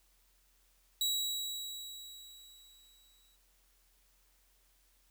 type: tone with exponential decay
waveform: sawtooth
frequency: 3884 Hz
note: B7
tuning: 30 cents flat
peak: -26 dBFS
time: 1.01-3.36 s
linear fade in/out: 2 ms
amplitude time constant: 510 ms
effects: added 43 Hz sine -70 dBFS peak until 5.1 s + white hiss -71 dBFS RMS until 5.1 s